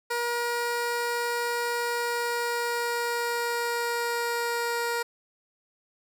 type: tone with pitch glide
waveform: 15% pulse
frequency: 476.2 to 471.5 Hz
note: A#4 to A#4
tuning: +37 to +20 cents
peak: -20 dBFS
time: 0.1-5.03 s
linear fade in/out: 10 ms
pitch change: -17 cents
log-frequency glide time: 1.8-4.72 s
effects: none